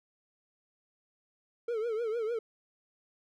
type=tone with vibrato; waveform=triangle; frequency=452.4 Hz; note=A4; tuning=48 cents sharp; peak=-28 dBFS; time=1.68-2.39 s; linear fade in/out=5 ms; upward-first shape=triangle; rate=6.6 Hz; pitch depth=130 cents each way; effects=none